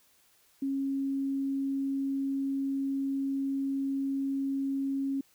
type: tone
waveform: sine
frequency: 273.1 Hz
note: C#4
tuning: 26 cents flat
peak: -28 dBFS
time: 0.62-5.21 s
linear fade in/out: 5 ms
effects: white hiss -65 dBFS RMS until 5.34 s